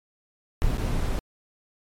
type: noise with dropouts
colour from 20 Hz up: brown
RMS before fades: -24 dBFS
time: 0.62-1.19 s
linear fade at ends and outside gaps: 0 ms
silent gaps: 0.772-0.781 s
effects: MP3 64 kbps